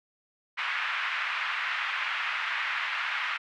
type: band-pass noise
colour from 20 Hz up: white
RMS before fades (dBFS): -31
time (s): 0.57-3.38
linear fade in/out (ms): 20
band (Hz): 1100 to 2500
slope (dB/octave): 24
effects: none